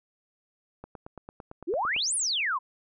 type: click train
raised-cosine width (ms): 1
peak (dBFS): -27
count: 11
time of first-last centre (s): 0.84-1.964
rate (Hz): 8.9
type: exponential two-way sweep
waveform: sine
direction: up then down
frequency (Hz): 300 to 10260 to 951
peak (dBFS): -25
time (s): 1.67-2.59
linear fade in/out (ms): 20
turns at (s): 2.15
effects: none